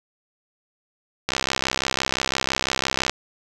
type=click train; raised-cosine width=0.2 ms; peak=-3 dBFS; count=120; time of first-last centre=1.29-3.096 s; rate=65.9 Hz; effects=none